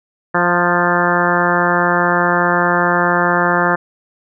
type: harmonic tone with a mistuned harmonic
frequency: 175.2 Hz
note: F3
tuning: 6 cents sharp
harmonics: 1 / 2 / 3 / 4 / 5 / 6 / 7 / 8 / 9 / 10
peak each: -21 / -21 / -21 / -21 / -21 / -21 / -21 / -21 / -21 / -21 dBFS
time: 0.34-3.76 s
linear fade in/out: 10 ms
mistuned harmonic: 5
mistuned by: +19 cents
effects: none